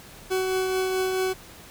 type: tone with tremolo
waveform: 40% pulse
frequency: 375.1 Hz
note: F#4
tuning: 24 cents sharp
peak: -21 dBFS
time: 0.3-1.34 s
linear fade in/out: 20 ms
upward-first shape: triangle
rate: 4.6 Hz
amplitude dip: 30%
effects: pink hiss -46 dBFS RMS until 1.7 s